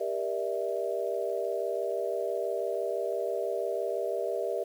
sine chord, E half-diminished seventh, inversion first, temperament just, 395.6 / 474.7 / 593.3 / 659.3 Hz, G4 / Bb4 / D5 / E5, +16 / +31 / +18 / 0 cents, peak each -34 dBFS, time 0-4.64 s, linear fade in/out 10 ms, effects 9-bit

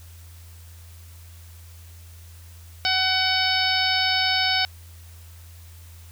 harmonic tone, 751 Hz, F#5, 26 cents sharp, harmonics 1 / 2 / 3 / 4 / 5 / 6 / 7, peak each -27 / -27 / -27 / -27 / -27 / -27 / -27 dBFS, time 2.85-4.65 s, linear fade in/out 0 ms, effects added 84 Hz sine -42 dBFS peak until 6.11 s + white hiss -52 dBFS RMS until 6.11 s

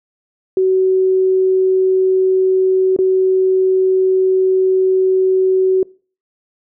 sine tone with dropouts, 376.2 Hz, F#4, 29 cents sharp, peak -10 dBFS, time 0.57-5.83 s, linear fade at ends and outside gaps 2 ms, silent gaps 2.964-2.988 s, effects noise-tail reverb RT60 0.4 s tail -24 dB re dry

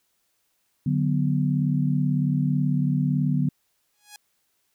sine chord, B minor, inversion first, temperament equal with one note detuned, 146.83 / 185 / 248.2 Hz, D3 / F#3 / B3, 0 / 0 / +9 cents, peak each -22 / -26 / -26 dBFS, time 0.86-3.49 s, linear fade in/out 5 ms
5% pulse tone with exponential growth, 832 Hz, G#5, 3 cents sharp, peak -26 dBFS, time 3.93-4.16 s, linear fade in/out 1 ms, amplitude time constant 48 ms
effects white hiss -71 dBFS RMS until 4.74 s

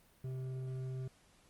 triangle tone with hard clipping, 130 Hz, C3, 11 cents flat, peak -40 dBFS, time 0.24-1.08 s, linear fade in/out 5 ms, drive 11 dB, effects pink hiss -67 dBFS RMS until 1.49 s + Opus 32 kbps

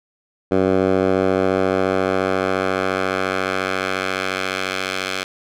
10% pulse tone with band-pass filter sweep, 94.3 Hz, F#2, 33 cents sharp, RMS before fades -20 dBFS, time 0.51-5.24 s, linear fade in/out 10 ms, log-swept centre 430 to 3000 Hz, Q 0.8, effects none

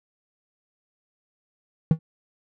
triangle tone with exponential decay, 160 Hz, D#3, 49 cents sharp, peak -9 dBFS, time 1.91-1.99 s, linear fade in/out 2 ms, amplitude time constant 16 ms, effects none

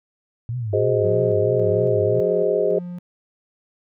sine tone with vibrato, 112.3 Hz, A2, 36 cents sharp, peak -23 dBFS, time 0.49-2.2 s, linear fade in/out 0 ms, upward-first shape triangle, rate 3.1 Hz, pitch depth 220 cents each way
sine chord, Ab dominant seventh, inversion third, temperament just, 373.8 / 415.3 / 519.1 / 623 Hz, Gb4 / Ab4 / C5 / Eb5, +18 / 0 / -14 / +2 cents, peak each -24 / -20 / -23 / -23 dBFS, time 0.73-2.79 s, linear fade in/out 5 ms
triangle tone with tremolo, 176.8 Hz, F3, 22 cents sharp, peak -27 dBFS, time 1.04-2.99 s, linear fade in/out 5 ms, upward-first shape square, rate 1.8 Hz, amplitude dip 50%
effects none

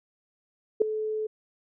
sine tone with ADSR envelope, 432.4 Hz, A4, 30 cents flat, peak -13 dBFS, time 0.8-1.27 s, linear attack 17 ms, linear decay 3 ms, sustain -14 dB, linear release 9 ms, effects none

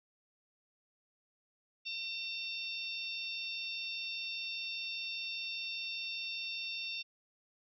harmonic tone, 905 Hz, A5, 48 cents sharp, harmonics 3 / 4 / 5 / 6, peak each -40 / -43 / -48 / -46 dBFS, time 1.85-7.03 s, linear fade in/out 20 ms, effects none

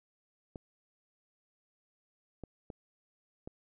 clicks, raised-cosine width 2 ms, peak -29 dBFS, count 4, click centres 0.558 / 2.437 / 2.702 / 3.475 s, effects none

